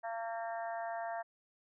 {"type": "harmonic tone", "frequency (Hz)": 228.3, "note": "A#3", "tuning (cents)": -36, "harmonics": [3, 4, 5, 6, 7, 8], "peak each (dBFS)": [-38, -44, -52, -53, -49, -50], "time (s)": [0.03, 1.23], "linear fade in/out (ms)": 20, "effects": []}